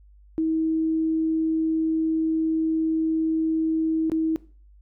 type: tone with dropouts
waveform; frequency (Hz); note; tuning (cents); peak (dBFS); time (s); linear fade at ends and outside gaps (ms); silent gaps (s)
sine; 320.2; D#4; +50; -20; 0.38-4.36; 0; 4.098-4.118
effects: noise-tail reverb RT60 0.4 s tail -19 dB re dry + added 50 Hz sine -49 dBFS peak until 4.81 s